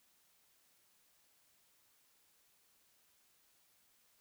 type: silence
effects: white hiss -72 dBFS RMS until 4.2 s